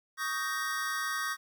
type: chord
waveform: square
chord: Eb dominant seventh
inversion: third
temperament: just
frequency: 1120.1 / 1244.5 / 1555.6 / 1866.8 Hz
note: Db6 / Eb6 / G6 / Bb6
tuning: +18 / 0 / -14 / +2 cents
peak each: -39 / -38 / -37 / -37 dBFS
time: 0.17-1.37 s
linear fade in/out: 50 ms
effects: 11-bit